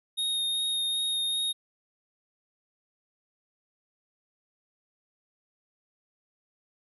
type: tone with vibrato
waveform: square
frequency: 3714 Hz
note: A#7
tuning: 7 cents flat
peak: -27 dBFS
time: 0.17-1.53 s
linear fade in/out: 20 ms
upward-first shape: sine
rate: 2.6 Hz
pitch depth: 11 cents each way
effects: none

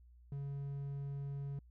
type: tone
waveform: triangle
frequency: 140 Hz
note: C#3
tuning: 18 cents sharp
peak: -37 dBFS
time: 0.32-1.59 s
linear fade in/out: 2 ms
effects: added 60 Hz sine -58 dBFS peak until 1.7 s

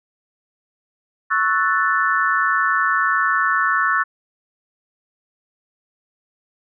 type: chord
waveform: sine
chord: F# minor seventh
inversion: second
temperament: equal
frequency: 1108.7 / 1318.5 / 1480 / 1760 Hz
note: C#6 / E6 / F#6 / A6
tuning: 0 / 0 / 0 / 0 cents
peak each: -21 dBFS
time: 1.3-4.04 s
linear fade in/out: 20 ms
effects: none

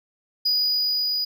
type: tone with level ramp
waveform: triangle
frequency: 4926 Hz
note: D#8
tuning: 18 cents flat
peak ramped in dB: -17 to -21 dBFS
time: 0.45-1.25 s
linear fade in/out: 10 ms
effects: none

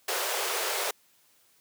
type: high-pass noise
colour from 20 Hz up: pink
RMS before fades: -30 dBFS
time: 0.08-0.91 s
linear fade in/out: 5 ms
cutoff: 370 Hz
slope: 96 dB/octave
effects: white hiss -64 dBFS RMS until 1.6 s + high-pass 100 Hz 12 dB/octave

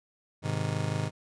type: chord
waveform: 40% pulse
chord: Ab major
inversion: none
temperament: just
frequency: 103.83 / 129.78 / 155.74 Hz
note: Ab2 / C3 / Eb3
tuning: 0 / -14 / +2 cents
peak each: -32 dBFS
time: 0.42-1.11 s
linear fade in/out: 50 ms
effects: resampled to 22050 Hz

